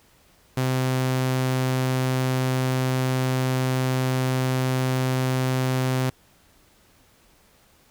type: tone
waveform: sawtooth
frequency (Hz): 129.4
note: C3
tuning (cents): -19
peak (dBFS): -17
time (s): 0.57-6.1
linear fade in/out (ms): 5
effects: pink hiss -58 dBFS RMS until 7.9 s